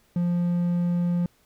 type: tone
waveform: triangle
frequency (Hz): 174.61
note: F3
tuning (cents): 0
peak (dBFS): -19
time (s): 0.16-1.26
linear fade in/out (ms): 2
effects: pink hiss -63 dBFS RMS until 1.45 s